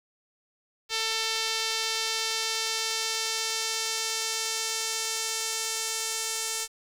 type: tone with band-pass filter sweep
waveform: sawtooth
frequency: 445.8 Hz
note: A4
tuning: 23 cents sharp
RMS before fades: -30 dBFS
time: 0.89-6.68 s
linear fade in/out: 50 ms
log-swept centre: 4400 to 7400 Hz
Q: 1.4
effects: 9-bit